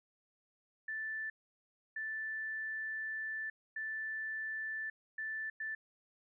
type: tone bursts at uneven times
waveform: sine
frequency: 1760 Hz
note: A6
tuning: in tune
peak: -37 dBFS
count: 5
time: 0.88-1.3 / 1.96-3.5 / 3.76-4.9 / 5.18-5.5 / 5.6-5.75 s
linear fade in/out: 5 ms
effects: none